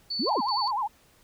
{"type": "tone with tremolo", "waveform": "sine", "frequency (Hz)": 4480, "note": "C#8", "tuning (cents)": 18, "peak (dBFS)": -28, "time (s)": [0.1, 0.71], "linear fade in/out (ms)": 10, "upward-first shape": "square", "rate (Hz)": 2.6, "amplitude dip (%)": 65}
{"type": "exponential two-way sweep", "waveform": "sine", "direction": "up then down", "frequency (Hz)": [191.6, 1001, 191.6], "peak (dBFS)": -26, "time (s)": [0.19, 0.41], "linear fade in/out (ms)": 10, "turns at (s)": 0.33}
{"type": "tone with vibrato", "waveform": "sine", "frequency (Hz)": 932.3, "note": "A#5", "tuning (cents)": 0, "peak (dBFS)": -25, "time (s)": [0.26, 0.88], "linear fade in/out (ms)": 20, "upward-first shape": "sine", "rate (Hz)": 9.8, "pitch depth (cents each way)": 250}
{"effects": ["pink hiss -60 dBFS RMS until 1.23 s"]}